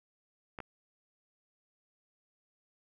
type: clicks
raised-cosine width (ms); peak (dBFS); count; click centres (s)
0.5; -26; 2; 0.588 / 0.603
effects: none